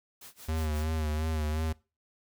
white noise with tremolo, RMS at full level -47 dBFS, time 0.21-0.84 s, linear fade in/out 5 ms, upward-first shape sine, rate 5.6 Hz, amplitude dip 95%
square tone with vibrato, 77.78 Hz, D#2, in tune, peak -29 dBFS, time 0.48-1.73 s, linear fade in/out 10 ms, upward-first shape sine, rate 2.8 Hz, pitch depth 49 cents each way
effects noise-tail reverb RT60 0.3 s tail -22 dB re dry

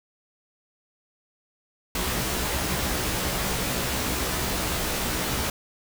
pink noise with comb filter, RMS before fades -27 dBFS, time 1.95-5.5 s, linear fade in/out 2 ms, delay 16 ms, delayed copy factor +0.7, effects none

